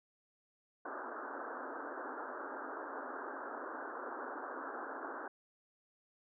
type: band-pass noise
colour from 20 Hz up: white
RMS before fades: -44 dBFS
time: 0.85-5.28 s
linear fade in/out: 5 ms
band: 250 to 1600 Hz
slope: 96 dB/octave
effects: none